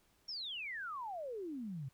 sine exponential sweep, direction down, 5620 to 125.3 Hz, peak -40 dBFS, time 0.28-1.89 s, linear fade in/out 10 ms, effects pink hiss -72 dBFS RMS until 1.93 s

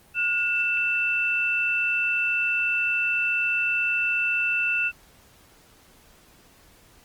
sine tone pair together, 1441.1 / 2666 Hz, F#6 / E7, -46 / +19 cents, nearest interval major seventh, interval 1065 cents, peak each -28 / -22 dBFS, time 0.14-4.92 s, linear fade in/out 50 ms, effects pink hiss -55 dBFS RMS until 7.04 s + Opus 32 kbps

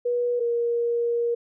sine tone pair in turn, 484.7 / 471.7 Hz, B4 / A#4, -32 / +20 cents, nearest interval unison, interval 48 cents, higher first, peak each -21 dBFS, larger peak neither, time 0.05-0.4 / 0.4-1.35 s, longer second, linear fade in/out 10 ms, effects none

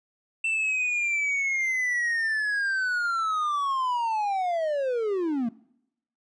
triangle linear sweep, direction down, 2683 to 220 Hz, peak -22 dBFS, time 0.44-5.49 s, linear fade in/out 5 ms, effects noise-tail reverb RT60 0.8 s tail -22 dB re dry + resampled to 22050 Hz

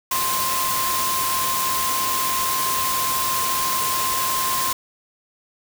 sine tone in noise, 1049 Hz, C6, 4 cents sharp, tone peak -23 dBFS, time 0.11-4.73 s, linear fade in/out 5 ms, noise white, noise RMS -24 dBFS, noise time 0.11-4.73 s, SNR -2 dB, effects none

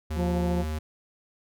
square tone, 77.4 Hz, D#2, 9 cents flat, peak -29 dBFS, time 0.1-0.79 s, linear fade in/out 10 ms
harmonic tone, 176.2 Hz, F3, 16 cents sharp, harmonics 1 / 2 / 3 / 4 / 5, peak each -26 / -32 / -34 / -38 / -41 dBFS, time 0.15-0.65 s, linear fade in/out 50 ms
effects none

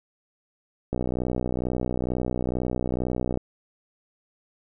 click train, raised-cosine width 2 ms, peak -13 dBFS, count 153, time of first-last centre 0.93-3.374 s, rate 62.2 Hz, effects none

